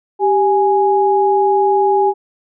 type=tone pair together; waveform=sine; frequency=392 / 830.6 Hz; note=G4 / G#5; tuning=0 / 0 cents; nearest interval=octave + minor second; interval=1300 cents; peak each=-13 dBFS; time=0.19-2.14 s; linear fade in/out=50 ms; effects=none